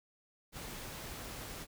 pink noise, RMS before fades -45 dBFS, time 0.52-1.67 s, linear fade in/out 50 ms, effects none

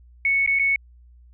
sine tone with dropouts, 2212 Hz, C#7, 4 cents flat, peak -17 dBFS, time 0.25-0.76 s, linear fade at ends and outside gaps 2 ms, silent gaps 0.463-0.475 / 0.589-0.595 s, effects added 60 Hz sine -47 dBFS peak until 1.33 s

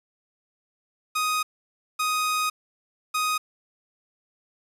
sawtooth tone bursts at uneven times, 1249 Hz, D#6, 6 cents sharp, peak -19 dBFS, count 3, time 1.15-1.43 / 1.99-2.5 / 3.14-3.38 s, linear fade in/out 10 ms, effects resampled to 32000 Hz + 8-bit

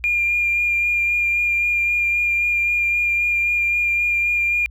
triangle tone with vibrato, 2405 Hz, D7, 41 cents sharp, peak -13 dBFS, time 0.04-4.66 s, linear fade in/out 0 ms, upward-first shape sine, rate 3.8 Hz, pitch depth 14 cents each way, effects tanh soft clip ceiling -14 dBFS + added 60 Hz sine -37 dBFS peak until 4.7 s

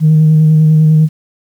sine tone with vibrato, 155.9 Hz, D#3, 4 cents sharp, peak -3 dBFS, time 0-1.09 s, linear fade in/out 50 ms, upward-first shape square, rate 10 Hz, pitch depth 16 cents each way, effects tanh soft clip ceiling -1 dBFS + 7-bit

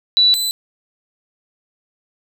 sine / sawtooth tone pair in turn, 3951 / 4002 Hz, B7 / B7, 0 / +22 cents, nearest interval unison, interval 22 cents, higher second, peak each -9 / -15 dBFS, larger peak first, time 0.17-0.34 / 0.34-0.51 s, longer neither, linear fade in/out 0 ms, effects none

